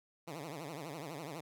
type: tone with vibrato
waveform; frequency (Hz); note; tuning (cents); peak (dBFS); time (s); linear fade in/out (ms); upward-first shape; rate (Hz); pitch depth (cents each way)
10% pulse; 153.6; D#3; -22; -34; 0.27-1.41; 10; triangle; 12; 240
effects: none